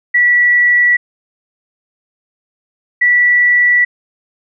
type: tone pair in turn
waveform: sine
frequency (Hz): 1948 / 1955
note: B6 / B6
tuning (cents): -24 / -18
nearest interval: unison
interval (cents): 6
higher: second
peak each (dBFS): -7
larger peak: neither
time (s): 0.14-0.97 / 3.01-3.85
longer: second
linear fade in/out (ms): 10
effects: none